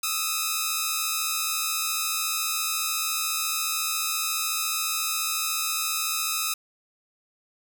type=tone pair together; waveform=5% pulse; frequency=1244.5 / 1318.7 Hz; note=D#6 / E6; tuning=0 / 0 cents; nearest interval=minor second; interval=100 cents; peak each=-16 dBFS; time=0.03-6.54 s; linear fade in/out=5 ms; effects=none